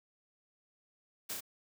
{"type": "noise with echo", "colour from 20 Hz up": "white", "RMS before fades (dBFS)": -39, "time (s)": [1.29, 1.34], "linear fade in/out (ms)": 10, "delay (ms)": 34, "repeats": 2, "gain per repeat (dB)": -2, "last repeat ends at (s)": 1.408, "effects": []}